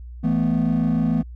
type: chord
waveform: triangle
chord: E suspended fourth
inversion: none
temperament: equal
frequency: 164.81 / 220 / 246.9 Hz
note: E3 / A3 / B3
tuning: 0 / 0 / 0 cents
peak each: -19 dBFS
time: 0.23-1.23 s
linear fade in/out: 20 ms
effects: tanh soft clip ceiling -11 dBFS + added 60 Hz sine -34 dBFS peak until 1.35 s